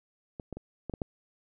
clicks, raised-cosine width 2 ms, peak -25 / -24 / -27 / -22 / -22 / -18 dBFS, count 6, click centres 0.398 / 0.527 / 0.57 / 0.897 / 0.938 / 1.018 s, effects none

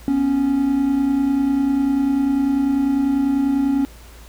triangle tone pair together, 246.9 / 277 Hz, B3 / C#4, 0 / -1 cents, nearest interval major second, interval 199 cents, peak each -22 / -14 dBFS, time 0.08-3.85 s, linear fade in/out 0 ms, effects added 57 Hz sine -40 dBFS peak until 4.28 s + pink hiss -46 dBFS RMS until 4.28 s

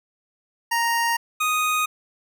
25% pulse tone pair in turn, 932.3 / 1244.5 Hz, A#5 / D#6, 0 / 0 cents, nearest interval perfect fourth, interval 500 cents, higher second, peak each -16 dBFS, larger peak neither, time 0.71-1.17 / 1.4-1.86 s, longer neither, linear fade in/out 10 ms, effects none

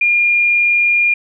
sine tone, 2413 Hz, D7, 46 cents sharp, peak -10 dBFS, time 0.01-1.14 s, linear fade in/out 5 ms, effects none

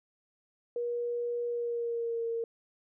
sine tone with pitch glide, 478.2 to 460.6 Hz, A#4 to A#4, +44 to -21 cents, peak -30 dBFS, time 0.76-2.44 s, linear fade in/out 2 ms, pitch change -65 cents, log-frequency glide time 1.46-2.26 s, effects none

